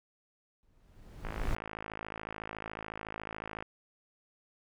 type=noise with exponential growth; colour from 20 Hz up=brown; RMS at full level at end=-30 dBFS; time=0.63-1.55 s; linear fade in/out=0 ms; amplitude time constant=200 ms
type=click train; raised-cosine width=0.5 ms; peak=-24 dBFS; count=129; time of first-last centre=1.25-3.625 s; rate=53.9 Hz
effects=none